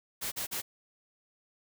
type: noise bursts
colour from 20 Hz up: white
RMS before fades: -35 dBFS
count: 3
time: 0.21-0.62 s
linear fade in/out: 20 ms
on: 110 ms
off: 40 ms
effects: none